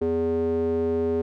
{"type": "tone with band-pass filter", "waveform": "square", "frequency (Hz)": 82.5, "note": "E2", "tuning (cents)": 2, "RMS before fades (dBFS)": -24, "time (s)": [0.01, 1.22], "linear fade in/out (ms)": 10, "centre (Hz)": 370, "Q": 7.1, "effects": []}